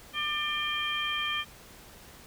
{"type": "harmonic tone with a mistuned harmonic", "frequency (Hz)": 597, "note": "D5", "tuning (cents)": 28, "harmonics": [2, 3, 4, 5], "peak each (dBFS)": [-35, -36, -34, -32], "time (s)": [0.13, 1.45], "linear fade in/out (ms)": 50, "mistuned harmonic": 5, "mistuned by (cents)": 99, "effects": ["pink hiss -51 dBFS RMS until 2.26 s"]}